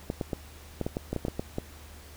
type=clicks; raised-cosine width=2 ms; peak=-16 dBFS; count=12; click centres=0.101 / 0.212 / 0.332 / 0.813 / 0.865 / 0.969 / 1.13 / 1.163 / 1.251 / 1.283 / 1.395 / 1.584 s; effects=added 75 Hz sine -48 dBFS peak until 2.16 s + pink hiss -51 dBFS RMS until 2.16 s